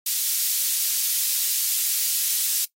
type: high-pass noise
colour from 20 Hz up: white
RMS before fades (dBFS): -23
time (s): 0.06-2.65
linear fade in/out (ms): 5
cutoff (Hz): 4100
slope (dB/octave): 12
effects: noise-tail reverb RT60 0.1 s tail -19 dB re dry + AAC 48 kbps